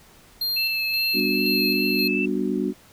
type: tone with tremolo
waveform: square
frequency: 4200 Hz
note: C8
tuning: 6 cents sharp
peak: -23 dBFS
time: 0.41-2.08 s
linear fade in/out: 5 ms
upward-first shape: square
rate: 1.9 Hz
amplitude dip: 40%
type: tone with vibrato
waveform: sine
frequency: 2637 Hz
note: E7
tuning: in tune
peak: -24 dBFS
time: 0.56-2.26 s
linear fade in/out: 10 ms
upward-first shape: triangle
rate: 2.5 Hz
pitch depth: 22 cents each way
type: chord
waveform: sine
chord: G major seventh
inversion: none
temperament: just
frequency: 196 / 245 / 294 / 367.5 Hz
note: G3 / B3 / D4 / F#4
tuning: 0 / -14 / +2 / -12 cents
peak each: -27 dBFS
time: 1.13-2.74 s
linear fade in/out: 50 ms
effects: pink hiss -52 dBFS RMS until 2.92 s